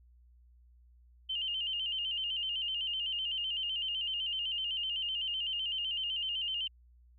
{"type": "tone with vibrato", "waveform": "sine", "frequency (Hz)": 2959, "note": "F#7", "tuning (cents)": -1, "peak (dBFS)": -32, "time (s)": [1.29, 6.68], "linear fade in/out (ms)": 10, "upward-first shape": "square", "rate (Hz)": 7.9, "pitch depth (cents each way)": 72, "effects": ["added 60 Hz sine -58 dBFS peak until 7.18 s"]}